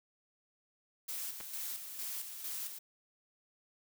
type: noise with tremolo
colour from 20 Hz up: blue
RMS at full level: -40 dBFS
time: 1.08-2.79 s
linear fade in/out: 10 ms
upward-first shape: square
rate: 2.2 Hz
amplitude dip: 50%
type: clicks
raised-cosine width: 0.3 ms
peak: -31 dBFS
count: 2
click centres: 1.403 / 1.41 s
effects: none